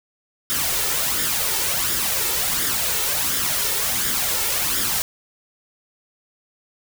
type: noise with flanger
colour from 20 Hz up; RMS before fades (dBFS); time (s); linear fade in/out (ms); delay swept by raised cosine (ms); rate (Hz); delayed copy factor
white; -22; 0.5-5.02; 0; 0.57 to 2.27; 1.4; +0.55
effects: none